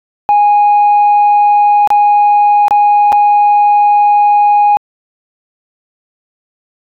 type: tone with dropouts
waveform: sine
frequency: 826 Hz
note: G#5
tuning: 10 cents flat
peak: -3 dBFS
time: 0.29-4.77 s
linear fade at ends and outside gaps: 0 ms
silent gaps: 1.874-1.904 / 2.682-2.709 / 3.121-3.127 s
effects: tanh soft clip ceiling -3 dBFS